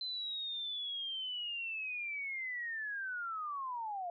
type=linear sweep; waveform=sine; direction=down; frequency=4073 to 680 Hz; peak=-37 dBFS; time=0.01-4.1 s; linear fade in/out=2 ms; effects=none